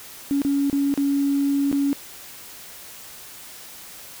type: tone with dropouts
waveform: triangle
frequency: 280.4 Hz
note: C#4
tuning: 20 cents sharp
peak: -14 dBFS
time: 0.31-1.93 s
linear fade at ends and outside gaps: 0 ms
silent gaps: 0.418-0.449 / 0.699-0.729 / 0.94-0.976 / 1.715-1.727 s
effects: tanh soft clip ceiling -16 dBFS + white hiss -41 dBFS RMS until 4.2 s